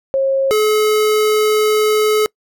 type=tone pair in turn; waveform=sine / square; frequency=540 / 427.8 Hz; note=C#5 / A4; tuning=-45 / -49 cents; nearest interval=major third; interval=404 cents; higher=first; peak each=-12 dBFS; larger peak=neither; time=0.14-0.51 / 0.51-2.26 s; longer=second; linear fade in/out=0 ms; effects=noise-tail reverb RT60 0.1 s tail -26 dB re dry